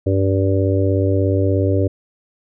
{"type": "harmonic tone", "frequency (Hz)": 96.8, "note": "G2", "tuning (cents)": -21, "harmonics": [1, 3, 4, 5, 6], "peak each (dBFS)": [-16, -21, -22, -23, -24], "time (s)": [0.06, 1.88], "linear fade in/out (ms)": 10, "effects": []}